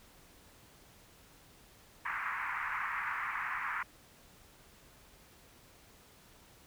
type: band-pass noise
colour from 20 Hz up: pink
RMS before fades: -37 dBFS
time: 2.05-3.83 s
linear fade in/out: 5 ms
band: 970 to 2200 Hz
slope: 48 dB/octave
effects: pink hiss -60 dBFS RMS until 6.66 s